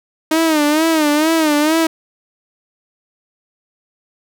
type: tone with vibrato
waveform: sawtooth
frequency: 310 Hz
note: D#4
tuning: 6 cents flat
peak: -8 dBFS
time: 0.31-1.87 s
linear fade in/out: 5 ms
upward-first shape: sine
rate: 2.2 Hz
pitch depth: 98 cents each way
effects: none